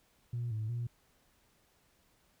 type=tone with pitch steps; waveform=sine; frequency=119.6 / 108.9 / 119.2 Hz; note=A#2 / A2 / A#2; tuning=+45 / -17 / +39 cents; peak=-32 dBFS; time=0.33-0.87 s; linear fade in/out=5 ms; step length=180 ms; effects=tanh soft clip ceiling -30 dBFS + pink hiss -70 dBFS RMS until 2.4 s